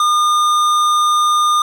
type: tone with tanh clipping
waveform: sine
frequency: 1213 Hz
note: D#6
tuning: 44 cents flat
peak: -13 dBFS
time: 0-1.62 s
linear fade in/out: 2 ms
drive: 15 dB
effects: none